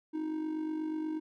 triangle tone with amplitude modulation, 312.7 Hz, D#4, 9 cents sharp, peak -28 dBFS, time 0.13-1.2 s, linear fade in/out 20 ms, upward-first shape sine, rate 48.3 Hz, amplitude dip 55%, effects none

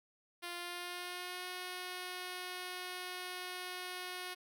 5% pulse tone with pitch glide, 349.2 to 363.4 Hz, F4 to F#4, 0 to -31 cents, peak -30 dBFS, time 0.42-4.35 s, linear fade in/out 20 ms, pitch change +69 cents, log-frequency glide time 0.57-1.47 s, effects none

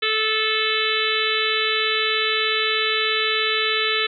harmonic tone, 436.8 Hz, A4, 13 cents flat, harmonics 1 / 3 / 4 / 5 / 6 / 7 / 8 / 9, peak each -27 / -27 / -27 / -27 / -27 / -27 / -27 / -27 dBFS, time 0.02-4.07 s, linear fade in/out 10 ms, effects none

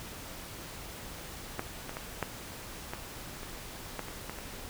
clicks, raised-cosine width 0.5 ms, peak -17 / -25 / -22 / -15 / -21 / -29 / -20 / -27 / -22 / -26 dBFS, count 10, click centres 1.594 / 1.894 / 1.969 / 2.227 / 2.935 / 3.432 / 3.993 / 4.084 / 4.296 / 4.387 s, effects pink hiss -44 dBFS RMS until 4.69 s

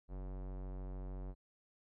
square tone with low-pass filter, 46.87 Hz, F#1, 23 cents sharp, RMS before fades -44 dBFS, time 0.08-1.35 s, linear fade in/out 50 ms, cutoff 780 Hz, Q 0.91, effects none

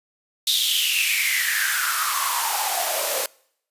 white noise with high-pass filter sweep, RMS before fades -22 dBFS, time 0.47-3.26 s, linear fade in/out 2 ms, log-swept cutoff 3800 to 510 Hz, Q 8, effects noise-tail reverb RT60 0.7 s tail -25 dB re dry + resampled to 32000 Hz

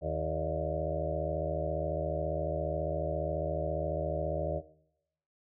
harmonic tone with a mistuned harmonic, 78 Hz, D#2, 5 cents sharp, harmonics 1 / 2 / 4 / 5 / 6 / 7 / 8 / 9, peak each -37 / -38 / -44 / -42 / -41 / -36 / -36 / -43 dBFS, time 0.01-4.62 s, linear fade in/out 50 ms, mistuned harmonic 7, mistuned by +73 cents, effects noise-tail reverb RT60 0.8 s tail -18 dB re dry

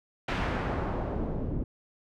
pink noise with low-pass filter sweep, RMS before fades -31 dBFS, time 0.28-1.64 s, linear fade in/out 5 ms, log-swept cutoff 2700 to 290 Hz, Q 0.92, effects none

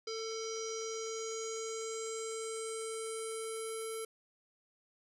square tone with low-pass filter sweep, 446 Hz, A4, 23 cents sharp, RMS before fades -40 dBFS, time 0.07-4.05 s, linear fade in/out 5 ms, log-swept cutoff 5200 to 11000 Hz, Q 7.6, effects none

